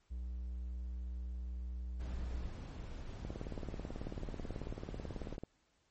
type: tone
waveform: triangle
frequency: 61 Hz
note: B1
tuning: 21 cents flat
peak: -37 dBFS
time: 0.1-2.48 s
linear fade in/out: 20 ms
type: noise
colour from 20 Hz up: brown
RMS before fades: -45 dBFS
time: 1.99-5.37 s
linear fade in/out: 20 ms
type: click train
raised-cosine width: 2 ms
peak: -29 dBFS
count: 41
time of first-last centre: 3.25-5.436 s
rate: 18.3 Hz
effects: pink hiss -75 dBFS RMS until 5.9 s + MP3 32 kbps